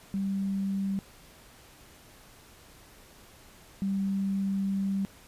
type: tone pair in turn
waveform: sine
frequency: 195.4 / 195.4 Hz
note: G3 / G3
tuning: -5 / -5 cents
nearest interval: unison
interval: 0 cents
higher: neither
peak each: -27 / -26 dBFS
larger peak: second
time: 0.14-0.99 / 3.82-5.05 s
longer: second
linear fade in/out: 0 ms
effects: pink hiss -54 dBFS RMS until 5.27 s + resampled to 32000 Hz